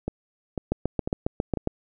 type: two click trains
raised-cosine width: 2 ms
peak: -10 / -14 dBFS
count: 8 / 4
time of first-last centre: 0.72-1.674 / 0.08-1.573 s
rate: 7.34 / 2.01 Hz
effects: none